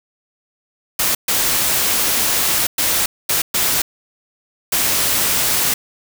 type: noise bursts at uneven times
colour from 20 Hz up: white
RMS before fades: -17 dBFS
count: 6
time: 0.99-1.15 / 1.28-2.67 / 2.78-3.06 / 3.29-3.42 / 3.54-3.82 / 4.72-5.74 s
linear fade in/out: 5 ms
effects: none